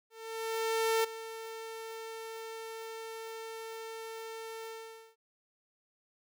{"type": "tone with ADSR envelope", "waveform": "sawtooth", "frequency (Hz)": 448.9, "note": "A4", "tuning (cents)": 35, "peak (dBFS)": -22, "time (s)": [0.1, 5.16], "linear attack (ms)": 940, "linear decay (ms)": 10, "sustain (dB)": -15, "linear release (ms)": 490, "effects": []}